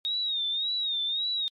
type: tone with vibrato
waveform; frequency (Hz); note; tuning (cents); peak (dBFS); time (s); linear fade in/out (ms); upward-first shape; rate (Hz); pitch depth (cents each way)
sine; 3729; A#7; 0; -26; 0.05-1.48; 0; sine; 1.8; 95
effects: MP3 64 kbps